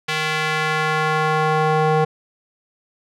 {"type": "tone with band-pass filter sweep", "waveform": "square", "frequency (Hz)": 155.56, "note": "D#3", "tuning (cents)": 0, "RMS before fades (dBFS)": -19, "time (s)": [0.08, 2.05], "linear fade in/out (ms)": 10, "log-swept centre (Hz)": [2600, 660], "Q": 1.1, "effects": []}